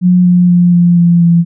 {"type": "tone with pitch steps", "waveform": "sine", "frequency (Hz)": [180, 177.93, 175.89, 173.87, 171.87, 169.9], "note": ["F#3", "F3", "F3", "F3", "F3", "F3"], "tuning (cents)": [-47, 33, 13, -7, -27, -47], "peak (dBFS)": -4, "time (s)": [0.01, 1.45], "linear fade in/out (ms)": 50, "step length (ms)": 240, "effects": []}